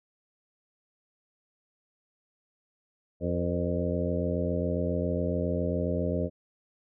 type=harmonic tone with a mistuned harmonic; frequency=87.31 Hz; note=F2; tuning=in tune; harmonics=1 / 2 / 3 / 4 / 5 / 6 / 7; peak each=-32 / -32 / -34 / -37 / -35 / -34 / -35 dBFS; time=3.2-6.3 s; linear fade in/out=50 ms; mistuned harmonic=5; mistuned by=+60 cents; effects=none